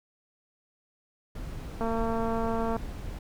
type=noise; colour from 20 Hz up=brown; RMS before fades=-37 dBFS; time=1.35-3.19 s; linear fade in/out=5 ms
type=click train; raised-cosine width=1 ms; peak=-18 dBFS; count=218; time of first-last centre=1.81-2.766 s; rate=227 Hz
effects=none